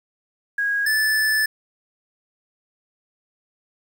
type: tone pair in turn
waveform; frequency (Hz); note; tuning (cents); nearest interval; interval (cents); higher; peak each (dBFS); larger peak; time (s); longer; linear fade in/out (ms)
sine / square; 1645 / 1746.2; G#6 / A6; -17 / -14; minor second; 103; second; -19 / -18; second; 0.58-0.86 / 0.86-1.46; second; 5
effects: 8-bit